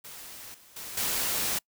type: noise with level steps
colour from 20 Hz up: white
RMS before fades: -44 / -55 / -40 / -29 dBFS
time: 0.04-1.59 s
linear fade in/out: 10 ms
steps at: 0.54 / 0.76 / 0.97 s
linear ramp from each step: 5 ms
effects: noise-tail reverb RT60 0.1 s tail -26 dB re dry